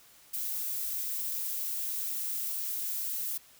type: noise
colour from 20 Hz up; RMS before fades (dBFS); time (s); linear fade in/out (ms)
violet; -34; 0.33-3.38; 10
effects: white hiss -58 dBFS RMS until 3.59 s